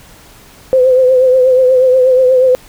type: tone with vibrato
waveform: sine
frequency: 513 Hz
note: C5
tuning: 34 cents flat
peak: -5 dBFS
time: 0.73-2.55 s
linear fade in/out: 0 ms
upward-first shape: triangle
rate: 8.3 Hz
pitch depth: 52 cents each way
effects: pink hiss -40 dBFS RMS until 2.68 s

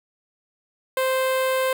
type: tone with notch filter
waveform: sawtooth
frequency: 522 Hz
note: C5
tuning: 4 cents flat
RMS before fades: -22 dBFS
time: 0.97-1.73 s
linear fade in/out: 2 ms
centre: 5800 Hz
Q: 1.2
effects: none

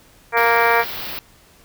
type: harmonic tone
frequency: 233.1 Hz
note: A#3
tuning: in tune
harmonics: 2 / 3 / 4 / 5 / 6 / 7 / 8 / 9 / 10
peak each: -20 / -21 / -19 / -23 / -23 / -22 / -23 / -29 / -23 dBFS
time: 0.32-0.85 s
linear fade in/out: 50 ms
type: band-stop noise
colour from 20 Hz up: white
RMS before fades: -29 dBFS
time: 0.37-1.19 s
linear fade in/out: 0 ms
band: 5000 to 14000 Hz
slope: 48 dB/octave
effects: pink hiss -51 dBFS RMS until 1.64 s

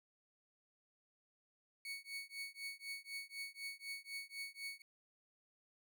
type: tone with tremolo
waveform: 30% pulse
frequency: 2224 Hz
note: C#7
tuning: 5 cents sharp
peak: -39 dBFS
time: 1.85-4.82 s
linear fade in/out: 2 ms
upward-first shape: triangle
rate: 4 Hz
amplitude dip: 100%
effects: none

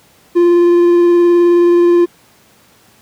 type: tone with vibrato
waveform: triangle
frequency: 347.5 Hz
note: F4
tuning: 9 cents flat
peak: -4 dBFS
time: 0.35-2.06 s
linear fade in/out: 20 ms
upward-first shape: sine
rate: 19 Hz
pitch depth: 12 cents each way
effects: pink hiss -48 dBFS RMS until 3.01 s + high-pass 100 Hz 12 dB/octave

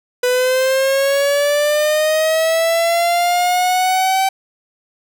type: linear sweep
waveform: 45% pulse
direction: up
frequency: 494.3 to 772 Hz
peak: -13 dBFS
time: 0.23-4.29 s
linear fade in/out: 5 ms
effects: none

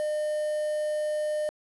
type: tone with quantisation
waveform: triangle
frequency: 606 Hz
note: D#5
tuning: 46 cents flat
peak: -24 dBFS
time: 0-1.49 s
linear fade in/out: 0 ms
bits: 7
effects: low-pass 9000 Hz 12 dB/octave

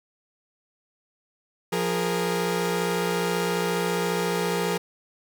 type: tone cluster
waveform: sawtooth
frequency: 175.2 / 412.7 / 467.3 Hz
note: F3 / G#4 / A#4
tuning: +6 / -11 / +4 cents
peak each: -24 dBFS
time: 1.72-4.78 s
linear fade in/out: 10 ms
effects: none

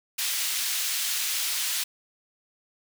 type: high-pass noise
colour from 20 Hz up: pink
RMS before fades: -28 dBFS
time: 0.18-1.84 s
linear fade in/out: 10 ms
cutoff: 2800 Hz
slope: 12 dB/octave
effects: none

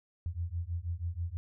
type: beating tone pair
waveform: sine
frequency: 82.8 / 89 Hz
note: E2 / F2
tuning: +8 / +33 cents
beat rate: 6.2 Hz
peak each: -36 / -36 dBFS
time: 0.26-1.37 s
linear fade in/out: 0 ms
effects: none

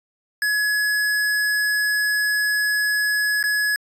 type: tone with dropouts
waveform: square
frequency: 1690 Hz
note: G#6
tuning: 30 cents sharp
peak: -19 dBFS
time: 0.42-3.76 s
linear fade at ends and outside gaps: 1 ms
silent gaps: 3.428-3.439 s
effects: resampled to 32000 Hz

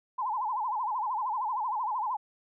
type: tone with vibrato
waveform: sine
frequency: 932.3 Hz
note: A#5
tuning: in tune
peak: -28 dBFS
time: 0.18-2.17 s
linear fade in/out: 10 ms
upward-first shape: sine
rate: 13 Hz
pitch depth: 200 cents each way
effects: none

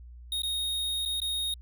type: tone with dropouts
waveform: square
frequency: 3728 Hz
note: A#7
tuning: 1 cent flat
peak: -29 dBFS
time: 0.32-1.54 s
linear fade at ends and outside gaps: 2 ms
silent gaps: 0.42-0.433 / 1.052-1.058 / 1.202-1.217 s
effects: added 60 Hz sine -44 dBFS peak until 1.61 s

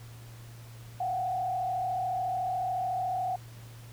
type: tone with frequency modulation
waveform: sine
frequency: 737 Hz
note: F#5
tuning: 7 cents flat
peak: -28 dBFS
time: 1-3.36 s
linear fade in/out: 5 ms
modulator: 33.9 Hz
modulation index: 0.88
effects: added 116 Hz sine -45 dBFS peak until 3.92 s + pink hiss -54 dBFS RMS until 3.92 s

